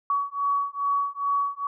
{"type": "beating tone pair", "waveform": "sine", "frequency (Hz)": [1128, 1130.4], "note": ["C#6", "C#6"], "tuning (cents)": [30, 34], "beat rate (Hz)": 2.4, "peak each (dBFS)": -26, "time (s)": [0.1, 1.67], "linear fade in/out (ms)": 2, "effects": []}